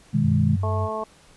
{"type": "chord", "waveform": "sine", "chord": "G# minor", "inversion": "first", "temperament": "equal", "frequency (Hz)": [123.47, 155.56, 207.7], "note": ["B2", "D#3", "G#3"], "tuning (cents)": [0, 0, 0], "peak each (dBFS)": [-23, -21, -22], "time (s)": [0.13, 0.57], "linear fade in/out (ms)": 20}
{"type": "tone with vibrato", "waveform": "sine", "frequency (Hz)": 96, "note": "G2", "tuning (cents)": -36, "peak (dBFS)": -22, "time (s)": [0.22, 0.89], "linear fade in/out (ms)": 50, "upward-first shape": "sine", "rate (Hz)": 7.6, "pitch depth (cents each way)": 10}
{"type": "harmonic tone", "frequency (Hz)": 218, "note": "A3", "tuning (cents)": -16, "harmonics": [1, 2, 3, 4, 5], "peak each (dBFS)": [-37, -32, -30, -33, -31], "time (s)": [0.63, 1.04], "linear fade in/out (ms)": 5}
{"effects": ["pink hiss -53 dBFS RMS until 1.36 s", "resampled to 24000 Hz"]}